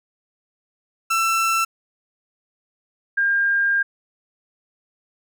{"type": "tone pair in turn", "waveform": ["30% pulse", "sine"], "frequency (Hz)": [1337, 1606.1], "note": ["E6", "G6"], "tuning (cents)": [24, 42], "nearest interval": "minor third", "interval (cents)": 318, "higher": "second", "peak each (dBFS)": [-15, -16], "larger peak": "first", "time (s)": [[1.1, 1.65], [3.17, 3.83]], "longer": "second", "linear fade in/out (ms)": 10, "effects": []}